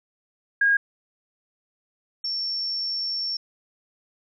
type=tone pair in turn; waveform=sine; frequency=1631 / 5445 Hz; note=G#6 / F8; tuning=-32 / -45 cents; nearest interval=octave + major sixth; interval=2087 cents; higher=second; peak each=-16 / -25 dBFS; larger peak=first; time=0.61-0.77 / 2.24-3.37 s; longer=second; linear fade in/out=5 ms; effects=none